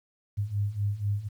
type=beating tone pair; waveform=sine; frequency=99.7 / 103.8 Hz; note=G2 / G#2; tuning=+30 / 0 cents; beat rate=4.1 Hz; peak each=-31 / -28 dBFS; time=0.37-1.29 s; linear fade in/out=20 ms; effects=10-bit